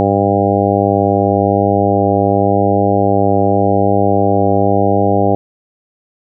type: harmonic tone with a mistuned harmonic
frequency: 99.9 Hz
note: G2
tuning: 33 cents sharp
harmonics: 1 / 2 / 3 / 4 / 5 / 6 / 7 / 8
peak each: -18 / -18 / -18 / -18 / -18 / -18 / -18 / -18 dBFS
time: 0-5.35 s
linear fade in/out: 0 ms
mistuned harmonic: 1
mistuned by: +22 cents
effects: none